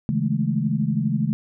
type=chord; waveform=sine; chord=A major seventh; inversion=first; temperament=equal with one note detuned; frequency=138.59 / 161.14 / 207.7 / 220 Hz; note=C#3 / E3 / G#3 / A3; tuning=0 / -39 / 0 / 0 cents; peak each=-25 dBFS; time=0.09-1.33 s; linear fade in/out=0 ms; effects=none